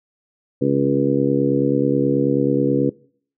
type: harmonic tone with a mistuned harmonic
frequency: 69.3 Hz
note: C#2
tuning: in tune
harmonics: 2 / 3 / 4 / 5 / 6 / 7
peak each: -23 / -25 / -19 / -23 / -24 / -22 dBFS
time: 0.61-2.9 s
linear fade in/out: 10 ms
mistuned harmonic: 2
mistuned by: -21 cents
effects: noise-tail reverb RT60 0.5 s tail -21 dB re dry